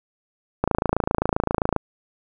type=click train; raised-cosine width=1 ms; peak=-5 dBFS; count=32; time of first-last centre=0.64-1.763 s; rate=27.6 Hz; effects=none